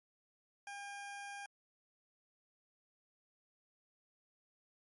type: tone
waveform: 20% pulse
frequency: 805 Hz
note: G5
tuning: 46 cents sharp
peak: -40 dBFS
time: 0.67-1.46 s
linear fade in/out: 2 ms
effects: MP3 48 kbps